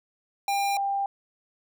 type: tone pair in turn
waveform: square / sine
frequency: 799 / 793.9 Hz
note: G5 / G5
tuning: +33 / +22 cents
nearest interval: unison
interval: 11 cents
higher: first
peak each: -24 dBFS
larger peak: neither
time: 0.48-0.77 / 0.77-1.06 s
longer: neither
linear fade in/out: 2 ms
effects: none